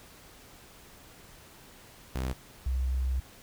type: tone pair in turn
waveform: sawtooth / sine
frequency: 64.4 / 64.4 Hz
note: C2 / C2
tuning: -27 / -27 cents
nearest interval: unison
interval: 0 cents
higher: neither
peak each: -26 dBFS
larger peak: neither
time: 2.15-2.33 / 2.66-3.2 s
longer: second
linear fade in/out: 5 ms
effects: pink hiss -53 dBFS RMS until 3.42 s